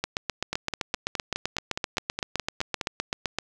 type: two click trains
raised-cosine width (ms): 0.2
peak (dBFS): -9 / -11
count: 27 / 12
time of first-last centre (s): 0.04-3.386 / 0.53-2.812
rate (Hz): 7.77 / 4.82
effects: none